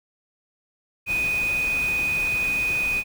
sine tone in noise, 2489 Hz, D#7, in tune, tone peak -21 dBFS, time 1.06-3.04 s, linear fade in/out 50 ms, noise pink, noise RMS -35 dBFS, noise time 1.06-3.04 s, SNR +11 dB, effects none

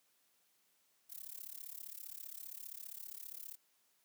violet noise with amplitude modulation, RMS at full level -45 dBFS, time 1.09-3.56 s, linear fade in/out 20 ms, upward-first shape sine, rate 35.1 Hz, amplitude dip 95%, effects white hiss -75 dBFS RMS until 4.04 s + high-pass 150 Hz 12 dB/octave

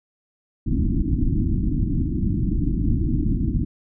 pink low-pass noise, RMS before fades -21 dBFS, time 0.66-3.65 s, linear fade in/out 10 ms, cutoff 330 Hz, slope 96 dB/octave, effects none

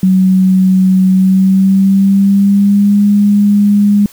sine tone with pitch glide, 187.5 to 204.5 Hz, F#3 to G#3, +23 to -26 cents, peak -5 dBFS, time 0.03-4.06 s, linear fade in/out 2 ms, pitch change +151 cents, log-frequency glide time 1.1-3.04 s, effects white hiss -39 dBFS RMS until 4.12 s

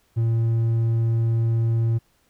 sine tone with hard clipping, 114.5 Hz, A#2, 31 cents flat, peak -19 dBFS, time 0.16-1.99 s, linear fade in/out 20 ms, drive 3 dB, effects pink hiss -64 dBFS RMS until 2.29 s

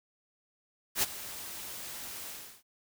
white noise with ADSR envelope, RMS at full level -26 dBFS, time 0.95-2.63 s, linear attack 74 ms, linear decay 28 ms, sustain -16 dB, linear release 350 ms, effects none

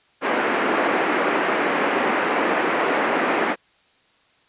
pink band-pass noise, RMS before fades -21 dBFS, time 0.21-3.56 s, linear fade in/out 50 ms, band 270 to 2300 Hz, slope 24 dB/octave, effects white hiss -59 dBFS RMS until 4.48 s + resampled to 8000 Hz

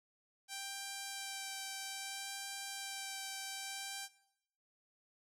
5% pulse tone with vibrato, 784 Hz, G5, in tune, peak -30 dBFS, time 0.48-4.09 s, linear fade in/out 50 ms, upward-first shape sine, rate 0.61 Hz, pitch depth 11 cents each way, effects noise-tail reverb RT60 0.8 s tail -19 dB re dry

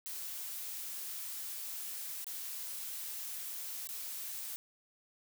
blue noise with dropouts, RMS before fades -42 dBFS, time 0.06-4.56 s, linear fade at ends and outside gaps 0 ms, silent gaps 2.244-2.267 / 3.872-3.889 s, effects none

